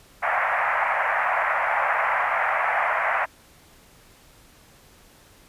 pink band-pass noise, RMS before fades -23 dBFS, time 0.22-3.26 s, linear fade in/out 20 ms, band 640 to 2200 Hz, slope 48 dB/octave, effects pink hiss -53 dBFS RMS until 5.48 s + resampled to 32000 Hz

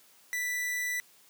45% pulse tone, 1975.5 Hz, B6, in tune, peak -30 dBFS, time 0.33-1 s, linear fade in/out 0 ms, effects white hiss -60 dBFS RMS until 1.29 s + high-pass 150 Hz 12 dB/octave

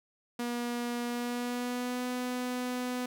sawtooth tone with pitch glide, 240 to 249.2 Hz, B3 to B3, -49 to +16 cents, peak -28 dBFS, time 0.39-3.06 s, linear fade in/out 5 ms, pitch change +65 cents, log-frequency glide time 1.06-2.05 s, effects none

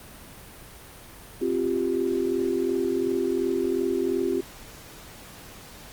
sine chord, C suspended fourth, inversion none, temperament equal with one note detuned, 263.7 / 349.2 / 392 Hz, C4 / F4 / G4, +14 / 0 / 0 cents, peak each -29 / -26 / -26 dBFS, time 1.41-4.41 s, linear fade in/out 10 ms, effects pink hiss -45 dBFS RMS until 5.92 s + Opus 32 kbps

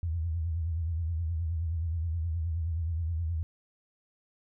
sine tone with vibrato, 82.41 Hz, E2, in tune, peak -28 dBFS, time 0.03-3.43 s, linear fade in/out 0 ms, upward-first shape triangle, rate 9.5 Hz, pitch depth 120 cents each way, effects none

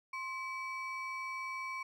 triangle ring-modulated tone, 1673 Hz, G#6, 12 cents sharp, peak -33 dBFS, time 0.13-1.83 s, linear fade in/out 5 ms, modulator 620 Hz, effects none

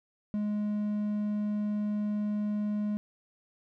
triangle tone, 208.9 Hz, G#3, 10 cents sharp, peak -26 dBFS, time 0.34-2.97 s, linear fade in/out 0 ms, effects none

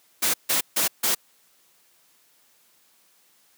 white noise bursts, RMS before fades -22 dBFS, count 4, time 0.22-1.15 s, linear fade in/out 10 ms, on 120 ms, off 150 ms, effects white hiss -61 dBFS RMS until 3.57 s + high-pass 150 Hz 12 dB/octave

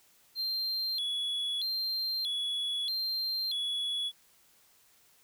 triangle tone with vibrato, 3755 Hz, A#7, 12 cents sharp, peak -29 dBFS, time 0.35-4.12 s, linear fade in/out 50 ms, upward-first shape square, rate 0.79 Hz, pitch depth 180 cents each way, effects white hiss -64 dBFS RMS until 5.23 s

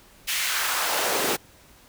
pink noise with high-pass filter sweep, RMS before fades -25 dBFS, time 0.27-1.37 s, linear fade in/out 20 ms, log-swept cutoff 2500 to 290 Hz, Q 1.3, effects pink hiss -53 dBFS RMS until 1.88 s

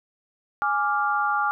sine chord, D diminished, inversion second, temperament equal, 830.6 / 1174.7 / 1396.9 Hz, Ab5 / D6 / F6, 0 / 0 / 0 cents, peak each -25 dBFS, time 0.62-1.51 s, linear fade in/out 0 ms, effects none

